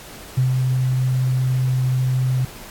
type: tone with ADSR envelope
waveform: sine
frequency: 128.7 Hz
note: C3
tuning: 28 cents flat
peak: -13 dBFS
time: 0.37-2.45 s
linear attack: 10 ms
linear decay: 120 ms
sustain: -3 dB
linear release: 4 ms
effects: pink hiss -39 dBFS RMS until 2.7 s + AAC 64 kbps